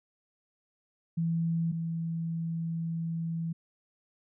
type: tone pair in turn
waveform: sine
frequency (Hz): 165.9 / 165.18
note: E3 / E3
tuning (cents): +11 / +4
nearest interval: unison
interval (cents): 7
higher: first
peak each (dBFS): -26 / -30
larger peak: first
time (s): 1.17-1.72 / 1.72-3.53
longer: second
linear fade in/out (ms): 10
effects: none